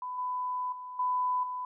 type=tone with level steps; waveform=sine; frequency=1000 Hz; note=B5; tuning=21 cents sharp; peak=-34 / -30 / -39 / -26 / -33 dBFS; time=0.02-1.65 s; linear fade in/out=2 ms; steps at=0.18 / 0.72 / 0.99 / 1.43 s; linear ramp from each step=5 ms; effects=none